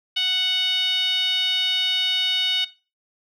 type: tone with band-pass filter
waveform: 10% pulse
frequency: 740 Hz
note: F#5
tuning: in tune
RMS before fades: -22 dBFS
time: 0.16-2.65 s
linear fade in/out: 10 ms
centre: 3300 Hz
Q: 7.9
effects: noise-tail reverb RT60 0.3 s tail -17 dB re dry